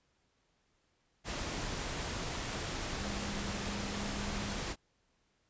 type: tone in noise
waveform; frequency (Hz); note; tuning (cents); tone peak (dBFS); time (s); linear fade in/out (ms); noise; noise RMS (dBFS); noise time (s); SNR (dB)
sine; 202.4; G#3; -44; -41; 2.97-4.6; 50; pink; -38; 1.24-4.76; -6
effects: pink hiss -75 dBFS RMS until 5.49 s + resampled to 16000 Hz